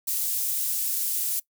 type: high-pass noise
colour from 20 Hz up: pink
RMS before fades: -27 dBFS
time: 0.07-1.4 s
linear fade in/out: 10 ms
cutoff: 11000 Hz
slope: 12 dB/octave
effects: noise-tail reverb RT60 0.1 s tail -21 dB re dry